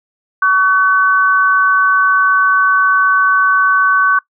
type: tone pair together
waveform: sine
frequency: 1132 / 1513.3 Hz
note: C#6 / F#6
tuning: +36 / +39 cents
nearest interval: perfect fourth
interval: 503 cents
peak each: -11 dBFS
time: 0.42-4.19 s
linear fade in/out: 5 ms
effects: noise-tail reverb RT60 0.1 s tail -21 dB re dry